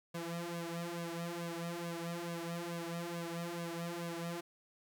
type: tone with flanger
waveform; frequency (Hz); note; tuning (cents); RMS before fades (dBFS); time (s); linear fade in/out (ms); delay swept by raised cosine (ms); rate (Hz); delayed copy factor
sawtooth; 170; F3; -46; -41; 0.14-4.41; 10; 1.8 to 4.3; 2.3; +1
effects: 12-bit